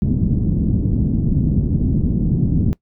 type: low-pass noise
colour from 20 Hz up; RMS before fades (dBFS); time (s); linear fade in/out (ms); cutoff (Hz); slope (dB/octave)
white; -17; 0.02-2.73; 0; 230; 24
effects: noise-tail reverb RT60 0.1 s tail -21 dB re dry